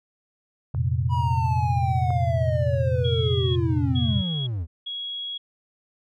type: chord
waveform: sine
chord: F suspended fourth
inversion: none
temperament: equal with one note detuned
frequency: 87.31 / 115.34 / 130.81 Hz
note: F2 / Bb2 / C3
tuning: 0 / -18 / 0 cents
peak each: -25 dBFS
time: 0.74-4.22 s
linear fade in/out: 10 ms
type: clicks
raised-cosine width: 1 ms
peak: -26 / -23 dBFS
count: 2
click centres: 0.748 / 2.105 s
type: linear sweep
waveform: triangle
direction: down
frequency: 980 to 73.6 Hz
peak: -23 dBFS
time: 1.09-4.67 s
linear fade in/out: 50 ms
type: tone bursts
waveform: sine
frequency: 3322 Hz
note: G#7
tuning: in tune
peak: -29 dBFS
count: 3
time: 3.04-5.38 s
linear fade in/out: 10 ms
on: 520 ms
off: 390 ms
effects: none